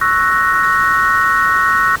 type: chord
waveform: sine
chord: F# dominant seventh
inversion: second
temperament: equal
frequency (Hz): 1108.7 / 1318.5 / 1480 / 1864.7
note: C#6 / E6 / F#6 / A#6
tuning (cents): 0 / 0 / 0 / 0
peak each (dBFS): -16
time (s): 0.01-1.96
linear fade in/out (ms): 5
effects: pink hiss -31 dBFS RMS until 2 s + Opus 32 kbps